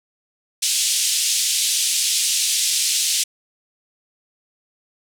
white band-pass noise, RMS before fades -20 dBFS, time 0.62-3.24 s, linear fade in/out 10 ms, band 2900 to 9400 Hz, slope 24 dB/octave, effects none

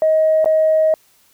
sine tone with dropouts, 630 Hz, D#5, 21 cents sharp, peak -10 dBFS, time 0.02-0.94 s, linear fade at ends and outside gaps 1 ms, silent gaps 0.445-0.458 s, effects tanh soft clip ceiling -6 dBFS + white hiss -55 dBFS RMS until 1.33 s

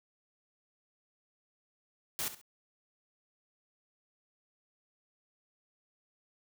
white noise with echo, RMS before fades -35 dBFS, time 2.19-2.28 s, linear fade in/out 0 ms, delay 67 ms, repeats 2, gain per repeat -12 dB, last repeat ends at 2.414 s, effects none

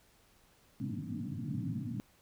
pink band-pass noise, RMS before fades -38 dBFS, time 0.8-2 s, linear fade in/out 0 ms, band 100 to 300 Hz, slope 96 dB/octave, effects pink hiss -66 dBFS RMS until 2.21 s

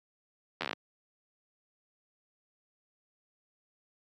slowing click train, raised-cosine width 0.3 ms, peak -16 dBFS, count 9, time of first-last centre 0.61-0.731 s, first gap 11 ms, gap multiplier 1.09, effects high-pass 200 Hz 12 dB/octave + AAC 48 kbps

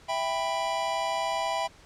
square chord, E minor, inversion none, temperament just, 659.3 / 791.1 / 988.9 Hz, E5 / G5 / B5, 0 / +16 / +2 cents, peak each -32 dBFS, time 0.08-1.68 s, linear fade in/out 20 ms, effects pink hiss -54 dBFS RMS until 1.85 s + low-pass 7000 Hz 12 dB/octave

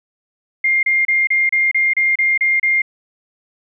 sine tone bursts, 2115 Hz, C7, 18 cents sharp, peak -12 dBFS, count 10, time 0.64-2.819 s, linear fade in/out 5 ms, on 190 ms, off 31 ms, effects none

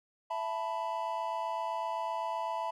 triangle chord, E suspended fourth, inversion none, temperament equal with one note detuned, 664.6 / 880 / 987.8 Hz, E5 / A5 / B5, +14 / 0 / 0 cents, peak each -36 / -35 / -34 dBFS, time 0.3-2.71 s, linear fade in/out 10 ms, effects none

